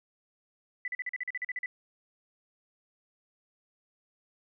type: tone bursts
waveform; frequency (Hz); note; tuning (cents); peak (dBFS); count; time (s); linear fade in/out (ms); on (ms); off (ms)
sine; 1992; B6; +14; -31; 12; 0.85-1.66; 2; 29; 42
effects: none